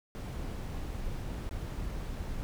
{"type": "noise with dropouts", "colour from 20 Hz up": "brown", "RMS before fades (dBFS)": -37, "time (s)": [0.15, 2.43], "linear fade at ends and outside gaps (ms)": 0, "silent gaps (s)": [1.492, 1.51], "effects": []}